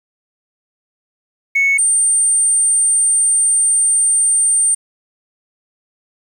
sine tone pair in turn, 2209 / 8836 Hz, C#7 / C#9, -7 / -7 cents, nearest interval 2 octaves, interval 2400 cents, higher second, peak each -9 dBFS, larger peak neither, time 1.55-1.78 / 1.78-4.75 s, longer second, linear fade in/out 10 ms, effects tanh soft clip ceiling -8 dBFS + 7-bit

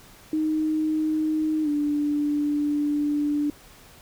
sine tone with pitch glide, 311.1 to 293.6 Hz, D#4 to D4, 0 to 0 cents, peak -21 dBFS, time 0.33-3.5 s, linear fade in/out 2 ms, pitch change -100 cents, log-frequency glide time 1.63-1.68 s, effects pink hiss -50 dBFS RMS until 4.01 s

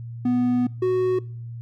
triangle tone pair in turn, 246.9 / 369.9 Hz, B3 / F#4, 0 / 0 cents, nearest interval perfect fifth, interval 700 cents, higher second, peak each -16 dBFS, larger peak neither, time 0.25-0.67 / 0.82-1.19 s, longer first, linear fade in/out 5 ms, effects noise-tail reverb RT60 0.5 s tail -24 dB re dry + added 117 Hz sine -32 dBFS peak until 1.61 s

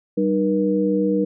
sine tone cluster, 193.9 / 305.5 / 479 Hz, G3 / D#4 / A#4, -19 / -32 / +47 cents, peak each -21 dBFS, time 0.17-1.25 s, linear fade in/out 10 ms, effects none

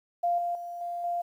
sine tone with level steps, 696 Hz, F5, 6 cents flat, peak -23 / -27 / -35 / -31 / -27 dBFS, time 0.23-1.22 s, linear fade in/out 10 ms, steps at 0.38 / 0.55 / 0.81 / 1.04 s, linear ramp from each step 2 ms, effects 10-bit

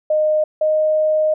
sine tone pair in turn, 615 / 619.3 Hz, D#5 / D#5, -20 / -8 cents, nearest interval unison, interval 12 cents, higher second, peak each -13 dBFS, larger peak neither, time 0.1-0.44 / 0.61-1.34 s, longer second, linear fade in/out 5 ms, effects none

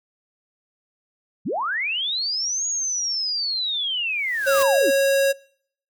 sine linear two-way sweep, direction up then down, 113.4 to 6760 to 227.4 Hz, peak -22 dBFS, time 1.45-4.91 s, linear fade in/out 20 ms, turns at 2.67 s
white noise with exponential growth, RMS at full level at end -27 dBFS, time 4.07-4.63 s, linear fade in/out 2 ms, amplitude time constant 120 ms
square tone, 549 Hz, C#5, 17 cents flat, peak -17 dBFS, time 4.46-5.33 s, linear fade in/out 20 ms
effects noise-tail reverb RT60 0.6 s tail -23 dB re dry

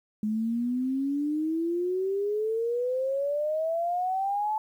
sine exponential sweep, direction up, 210.7 to 873 Hz, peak -25 dBFS, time 0.23-4.58 s, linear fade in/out 2 ms, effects 10-bit

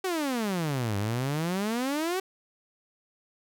sawtooth exponential two-way sweep, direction down then up, 388 to 98 to 388 Hz, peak -23 dBFS, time 0.04-2.2 s, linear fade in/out 5 ms, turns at 0.97 s, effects none

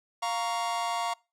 45% pulse chord, Bb minor, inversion second, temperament just, 699.2 / 932.3 / 1118.8 Hz, F5 / Bb5 / Db6, +2 / 0 / +16 cents, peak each -32 / -32 / -34 dBFS, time 0.22-1.14 s, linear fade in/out 10 ms, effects noise-tail reverb RT60 0.3 s tail -25 dB re dry + low-pass 9000 Hz 12 dB/octave

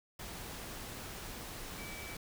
sine tone in noise, 2303 Hz, D7, 34 cents flat, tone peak -48 dBFS, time 1.78-2.15 s, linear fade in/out 5 ms, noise pink, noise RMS -45 dBFS, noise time 0.19-2.17 s, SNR -6 dB, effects none

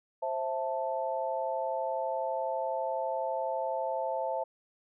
sine chord, A minor, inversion first, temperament just, 528 / 660 / 880 Hz, C5 / E5 / A5, +16 / +2 / 0 cents, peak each -34 dBFS, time 0.22-4.44 s, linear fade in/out 10 ms, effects none

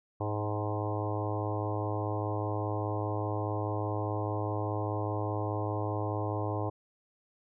harmonic tone with a mistuned harmonic, 104.9 Hz, G#2, 18 cents sharp, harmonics 1 / 3 / 4 / 5 / 6 / 7 / 8 / 9 / 10, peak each -33 / -38 / -39 / -40 / -41 / -41 / -42 / -43 / -43 dBFS, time 0.2-6.7 s, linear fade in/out 10 ms, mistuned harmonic 7, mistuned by +15 cents, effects none

